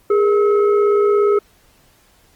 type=tone with frequency modulation; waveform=sine; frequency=410.4 Hz; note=G#4; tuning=21 cents flat; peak=-11 dBFS; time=0.1-1.39 s; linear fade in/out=5 ms; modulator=878 Hz; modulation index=0.56; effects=pink hiss -54 dBFS RMS until 2.35 s + Opus 24 kbps